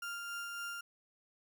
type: tone with tremolo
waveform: 35% pulse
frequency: 1396.9 Hz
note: F6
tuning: in tune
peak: -37 dBFS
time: 0.02-0.81 s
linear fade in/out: 5 ms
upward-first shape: sine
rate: 3.6 Hz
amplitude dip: 25%
effects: none